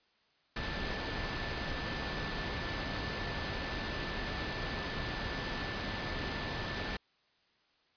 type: tone in noise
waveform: sine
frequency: 1759 Hz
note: A6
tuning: 1 cent flat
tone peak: -44 dBFS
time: 0.56-6.97 s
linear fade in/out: 5 ms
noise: pink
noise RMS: -37 dBFS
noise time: 0.56-6.97 s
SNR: -10 dB
effects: white hiss -71 dBFS RMS until 7.96 s + resampled to 11025 Hz